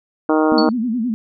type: harmonic tone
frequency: 155.8 Hz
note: D#3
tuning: 3 cents sharp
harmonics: 2 / 3 / 4 / 5 / 6 / 7 / 8 / 9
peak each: -15 / -19 / -21 / -23 / -25 / -26 / -27 / -28 dBFS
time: 0.29-0.69 s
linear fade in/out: 2 ms
type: tone with vibrato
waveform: sine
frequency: 234.9 Hz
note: A#3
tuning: 13 cents sharp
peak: -17 dBFS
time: 0.52-1.14 s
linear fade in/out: 0 ms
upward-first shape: sine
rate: 9.6 Hz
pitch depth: 150 cents each way
type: tone with exponential decay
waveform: sine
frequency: 4435 Hz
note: C#8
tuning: in tune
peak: -15 dBFS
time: 0.58-0.72 s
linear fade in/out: 2 ms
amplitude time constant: 30 ms
effects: none